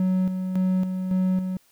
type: tone with tremolo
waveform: triangle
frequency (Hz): 185.8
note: F#3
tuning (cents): +7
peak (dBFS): -17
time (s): 0-1.57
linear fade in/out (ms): 2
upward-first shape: square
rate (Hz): 1.8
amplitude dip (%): 50
effects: white hiss -61 dBFS RMS until 1.71 s